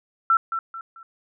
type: tone with echo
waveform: sine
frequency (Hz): 1343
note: E6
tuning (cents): +32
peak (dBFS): -14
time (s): 0.3-0.37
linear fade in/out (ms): 2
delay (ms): 220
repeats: 3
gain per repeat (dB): -9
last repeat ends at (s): 1.03
effects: none